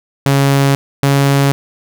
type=tone pair in turn; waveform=sawtooth; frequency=138.59 / 139.31 Hz; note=C#3 / C#3; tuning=0 / +9 cents; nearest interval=unison; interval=9 cents; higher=second; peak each=-5 dBFS; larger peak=neither; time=0.26-0.75 / 1.03-1.52 s; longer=neither; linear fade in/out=0 ms; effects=none